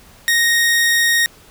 sawtooth tone, 1864.7 Hz, A#6, in tune, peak -9 dBFS, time 0.28-1.26 s, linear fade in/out 0 ms, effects pink hiss -46 dBFS RMS until 1.5 s

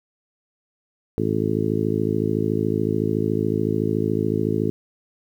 harmonic tone, 53.8 Hz, A1, 38 cents flat, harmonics 2 / 3 / 4 / 5 / 6 / 7 / 8, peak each -27 / -27 / -27 / -27 / -27 / -27 / -27 dBFS, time 1.18-4.7 s, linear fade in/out 0 ms, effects 9-bit

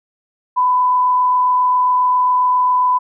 sine tone with frequency modulation, 1000 Hz, B5, 21 cents sharp, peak -11 dBFS, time 0.56-2.99 s, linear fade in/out 20 ms, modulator 27.4 Hz, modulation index 0.29, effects none

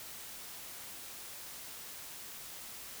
silence, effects white hiss -47 dBFS RMS until 3 s

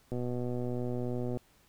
click train, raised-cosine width 2 ms, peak -23 dBFS, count 155, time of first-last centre 0.12-1.372 s, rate 123 Hz, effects pink hiss -65 dBFS RMS until 1.68 s

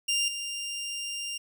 20% pulse tone with level steps, 2794 Hz, F7, in tune, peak -20 / -28 dBFS, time 0.08-1.38 s, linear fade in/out 10 ms, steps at 0.28 s, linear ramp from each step 2 ms, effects none

